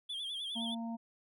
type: tone with vibrato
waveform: triangle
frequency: 3322 Hz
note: G#7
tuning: in tune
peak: -36 dBFS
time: 0.09-0.75 s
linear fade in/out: 10 ms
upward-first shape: sine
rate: 9.7 Hz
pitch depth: 92 cents each way
type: harmonic tone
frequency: 229.7 Hz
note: A#3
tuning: 25 cents flat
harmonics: 1 / 3 / 4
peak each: -37 / -47 / -49 dBFS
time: 0.55-0.97 s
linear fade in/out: 20 ms
effects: none